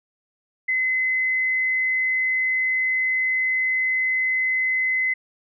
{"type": "tone", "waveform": "sine", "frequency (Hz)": 2040, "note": "C7", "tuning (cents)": -44, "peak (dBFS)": -19, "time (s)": [0.68, 5.14], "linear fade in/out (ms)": 10, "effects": []}